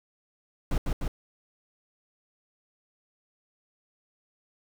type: noise with echo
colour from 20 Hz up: brown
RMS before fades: -25 dBFS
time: 0.71-0.78 s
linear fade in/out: 2 ms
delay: 150 ms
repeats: 2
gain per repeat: -2 dB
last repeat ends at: 1.08 s
effects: none